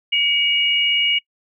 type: tone pair together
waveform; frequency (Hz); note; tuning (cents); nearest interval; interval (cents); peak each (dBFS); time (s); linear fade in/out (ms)
sine; 2269 / 2875; C#7 / F7; +40 / +50; major third; 410; -20 / -16; 0.12-1.19; 10
effects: noise-tail reverb RT60 0.1 s tail -24 dB re dry